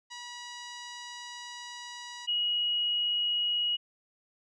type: tone pair in turn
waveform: 10% pulse / sine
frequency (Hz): 968 / 2901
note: B5 / F#7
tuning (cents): -35 / -35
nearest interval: octave + perfect fifth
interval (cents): 1900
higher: second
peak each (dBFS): -32 / -26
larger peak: second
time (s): 0.1-2.27 / 2.27-3.77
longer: first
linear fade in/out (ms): 20
effects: resampled to 24000 Hz